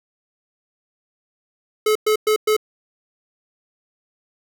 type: tone bursts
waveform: square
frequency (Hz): 429.6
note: A4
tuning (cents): -41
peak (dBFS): -15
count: 4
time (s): 1.86-2.566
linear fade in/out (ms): 5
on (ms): 94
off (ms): 110
effects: none